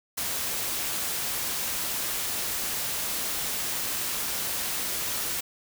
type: noise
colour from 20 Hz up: white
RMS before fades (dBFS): -30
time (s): 0.17-5.41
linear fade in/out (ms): 10
effects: none